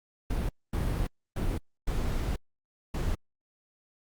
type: noise bursts at uneven times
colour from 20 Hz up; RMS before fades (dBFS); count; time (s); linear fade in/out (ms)
brown; -29; 5; 0.3-0.49 / 0.73-1.07 / 1.36-1.58 / 1.87-2.36 / 2.94-3.15; 5
effects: Opus 48 kbps